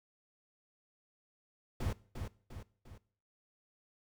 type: noise with echo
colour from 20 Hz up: brown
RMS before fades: -35 dBFS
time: 1.8-1.93 s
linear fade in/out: 5 ms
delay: 350 ms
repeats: 3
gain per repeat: -6 dB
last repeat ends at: 2.98 s
effects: noise-tail reverb RT60 0.5 s tail -20 dB re dry